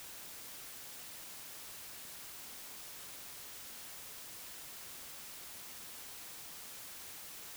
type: silence
effects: white hiss -49 dBFS RMS until 7.56 s